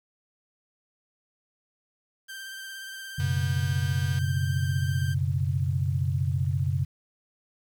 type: tone with vibrato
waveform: sawtooth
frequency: 1568 Hz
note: G6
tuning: in tune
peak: -34 dBFS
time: 2.28-5.15 s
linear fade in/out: 20 ms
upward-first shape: sine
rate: 17 Hz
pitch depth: 22 cents each way
type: chord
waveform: sine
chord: F# suspended fourth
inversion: none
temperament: equal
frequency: 92.5 / 123.47 / 138.59 Hz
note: F#2 / B2 / C#3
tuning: 0 / 0 / 0 cents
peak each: -27 / -30 / -27 dBFS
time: 3.18-6.85 s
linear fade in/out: 10 ms
type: click train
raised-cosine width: 0.2 ms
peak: -27 dBFS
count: 240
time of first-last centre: 3.2-4.188 s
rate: 242 Hz
effects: 9-bit